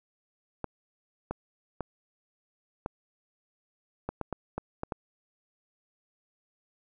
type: clicks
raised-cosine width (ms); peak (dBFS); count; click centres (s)
1; -18; 10; 0.643 / 1.31 / 1.807 / 2.861 / 4.09 / 4.213 / 4.327 / 4.58 / 4.834 / 4.922
effects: none